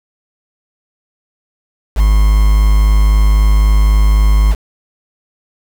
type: tone with quantisation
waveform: triangle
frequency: 51.91 Hz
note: G#1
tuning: in tune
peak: -4 dBFS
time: 1.95-4.56 s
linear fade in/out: 50 ms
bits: 4
effects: none